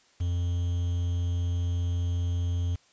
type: tone with quantisation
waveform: triangle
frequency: 87.5 Hz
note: F2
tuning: 4 cents sharp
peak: -23 dBFS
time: 0.2-2.76 s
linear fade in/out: 10 ms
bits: 8
effects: white hiss -62 dBFS RMS until 2.92 s + resampled to 16000 Hz